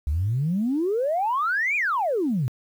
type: exponential two-way sweep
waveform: sine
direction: up then down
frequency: 68.1 to 2489 to 113.9 Hz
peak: -20 dBFS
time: 0.07-2.48 s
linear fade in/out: 0 ms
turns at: 1.76 s
effects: tanh soft clip ceiling -16 dBFS + 9-bit